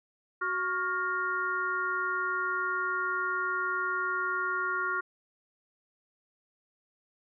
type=harmonic tone with a mistuned harmonic; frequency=370 Hz; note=F#4; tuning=in tune; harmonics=1 / 3 / 4 / 5; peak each=-39 / -33 / -30 / -39 dBFS; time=0.41-5.01 s; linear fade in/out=10 ms; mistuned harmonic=4; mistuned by=-86 cents; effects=none